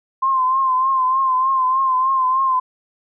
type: tone with vibrato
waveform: sine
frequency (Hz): 1046.5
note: C6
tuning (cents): 0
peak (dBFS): -14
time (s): 0.22-2.6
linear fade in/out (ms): 10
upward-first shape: triangle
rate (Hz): 3.3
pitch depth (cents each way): 57
effects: none